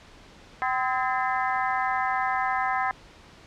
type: harmonic tone with a mistuned harmonic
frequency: 256.4 Hz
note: C4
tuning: 35 cents flat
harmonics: 3 / 4 / 5 / 6 / 7 / 8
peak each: -27 / -29 / -31 / -33 / -34 / -35 dBFS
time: 0.62-2.91 s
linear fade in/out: 0 ms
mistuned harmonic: 6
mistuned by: +95 cents
effects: pink hiss -50 dBFS RMS until 3.46 s + low-pass 5000 Hz 12 dB/octave